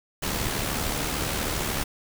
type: noise with amplitude modulation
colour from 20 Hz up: pink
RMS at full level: -26 dBFS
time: 0.22-1.84 s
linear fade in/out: 10 ms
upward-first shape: sine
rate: 73 Hz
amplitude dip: 45%
effects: none